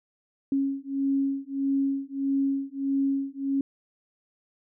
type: beating tone pair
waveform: sine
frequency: 273.5 / 275.1 Hz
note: C#4 / C#4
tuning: -23 / -13 cents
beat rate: 1.6 Hz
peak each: -27 dBFS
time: 0.52-3.61 s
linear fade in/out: 2 ms
effects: none